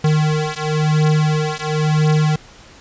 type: beating tone pair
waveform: square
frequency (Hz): 153 / 153.97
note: D#3 / D#3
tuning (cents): -29 / -18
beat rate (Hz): 0.97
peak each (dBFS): -18 / -18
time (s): 0.04-2.36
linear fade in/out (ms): 5
effects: pink hiss -43 dBFS RMS until 2.8 s + resampled to 16000 Hz